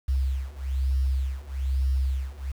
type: beating tone pair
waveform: sine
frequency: 65.9 / 67 Hz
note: C2 / C2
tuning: +13 / +42 cents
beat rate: 1.1 Hz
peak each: -26 / -25 dBFS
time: 0.08-2.52 s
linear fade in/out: 10 ms
effects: tanh soft clip ceiling -16 dBFS + 8-bit